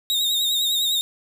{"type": "tone with vibrato", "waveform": "40% pulse", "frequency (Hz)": 3735, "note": "A#7", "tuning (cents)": 3, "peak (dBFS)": -18, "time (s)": [0.1, 1.01], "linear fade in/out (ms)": 0, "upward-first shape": "sine", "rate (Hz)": 9.9, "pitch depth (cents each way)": 55, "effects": []}